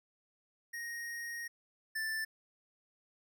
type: tone pair in turn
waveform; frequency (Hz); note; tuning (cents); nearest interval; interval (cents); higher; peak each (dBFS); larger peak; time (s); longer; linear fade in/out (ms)
square; 1870 / 1765; A#6 / A6; +5 / +5; minor second; 100; first; -40 / -35; second; 0.73-1.48 / 1.95-2.25; first; 10
effects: none